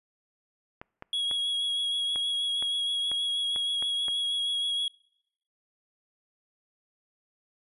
clicks, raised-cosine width 0.5 ms, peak -25 dBFS, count 9, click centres 0.815 / 1.024 / 1.312 / 2.159 / 2.625 / 3.116 / 3.561 / 3.825 / 4.083 s
triangle tone with vibrato, 3322 Hz, G#7, in tune, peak -25 dBFS, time 1.13-4.88 s, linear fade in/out 2 ms, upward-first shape triangle, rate 6.3 Hz, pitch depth 20 cents each way
effects noise-tail reverb RT60 0.8 s tail -26 dB re dry + resampled to 32000 Hz

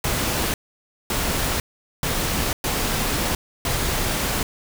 pink noise bursts at uneven times, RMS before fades -23 dBFS, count 5, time 0.04-0.54 / 1.1-1.6 / 2.03-2.53 / 2.64-3.35 / 3.65-4.43 s, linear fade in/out 2 ms, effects none

